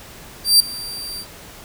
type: tone with ADSR envelope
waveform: sawtooth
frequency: 4699 Hz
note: D8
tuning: in tune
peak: -4 dBFS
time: 0.44-1.26 s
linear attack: 160 ms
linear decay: 4 ms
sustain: -21 dB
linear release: 65 ms
effects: pink hiss -40 dBFS RMS until 1.64 s